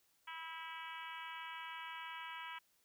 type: harmonic tone with a mistuned harmonic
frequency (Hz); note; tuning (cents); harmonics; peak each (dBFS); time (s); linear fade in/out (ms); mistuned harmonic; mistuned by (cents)
326.2; E4; -18; 3 / 4 / 5 / 6 / 7 / 8 / 9 / 10; -49 / -53 / -53 / -55 / -53 / -57 / -55 / -59; 0.27-2.59; 10; 5; -16
effects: white hiss -75 dBFS RMS until 2.84 s